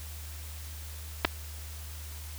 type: clicks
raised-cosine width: 0.3 ms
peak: -7 dBFS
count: 2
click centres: 1.248 / 1.251 s
effects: added 76 Hz sine -40 dBFS peak until 2.38 s + white hiss -47 dBFS RMS until 2.38 s